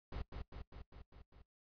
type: noise with echo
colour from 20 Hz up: brown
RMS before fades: -42 dBFS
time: 0.12-0.22 s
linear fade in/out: 5 ms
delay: 200 ms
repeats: 6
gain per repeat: -3 dB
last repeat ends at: 1.42 s
effects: noise-tail reverb RT60 0.1 s tail -20 dB re dry + resampled to 11025 Hz